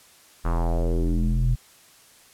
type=tone with low-pass filter sweep; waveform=square; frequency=42.14 Hz; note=E1; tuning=39 cents sharp; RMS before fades=-22 dBFS; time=0.44-1.56 s; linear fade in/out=20 ms; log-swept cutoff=1300 to 110 Hz; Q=3.1; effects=white hiss -53 dBFS RMS until 2.33 s + low-pass 12000 Hz 12 dB/octave